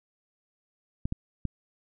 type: clicks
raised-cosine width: 5 ms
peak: -17 dBFS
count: 3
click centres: 1.055 / 1.124 / 1.453 s
effects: none